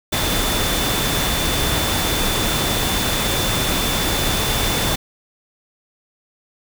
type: tone in noise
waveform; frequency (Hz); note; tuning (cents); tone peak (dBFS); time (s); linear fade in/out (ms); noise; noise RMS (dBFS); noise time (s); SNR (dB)
sine; 3520; A7; 0; -26; 0.12-4.96; 10; pink; -20; 0.12-4.96; -9
effects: none